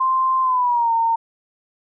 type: tone with pitch glide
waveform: sine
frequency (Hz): 1045 to 915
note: C6 to A#5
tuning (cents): -2 to -32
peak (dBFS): -15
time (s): 0-1.16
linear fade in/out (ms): 10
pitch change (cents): -230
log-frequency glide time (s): 0.42-0.92
effects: none